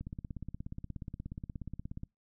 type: click train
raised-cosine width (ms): 5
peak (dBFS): -28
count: 35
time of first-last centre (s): 0.01-2.034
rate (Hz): 16.8
effects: noise-tail reverb RT60 0.2 s tail -26 dB re dry